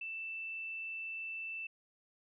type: tone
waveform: sine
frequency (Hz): 2657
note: E7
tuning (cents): +13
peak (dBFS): -39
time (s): 0.01-1.67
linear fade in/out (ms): 5
effects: none